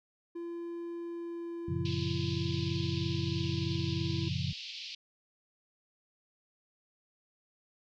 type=tone with pitch glide; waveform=triangle; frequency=341 to 332.1 Hz; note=F4 to E4; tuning=-41 to +13 cents; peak=-35 dBFS; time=0.35-4.29 s; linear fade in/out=10 ms; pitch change=-46 cents; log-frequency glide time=0.99-4.14 s
type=chord; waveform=sine; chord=Gb major seventh; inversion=none; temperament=just; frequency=92.5 / 115.62 / 138.75 / 173.43 Hz; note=Gb2 / Bb2 / Db3 / F3; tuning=0 / -14 / +2 / -12 cents; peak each=-36 / -39 / -35 / -38 dBFS; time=1.68-4.53 s; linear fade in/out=5 ms
type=band-pass noise; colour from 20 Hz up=white; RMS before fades=-43 dBFS; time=1.85-4.95 s; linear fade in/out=5 ms; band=2500 to 4900 Hz; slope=48 dB/octave
effects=none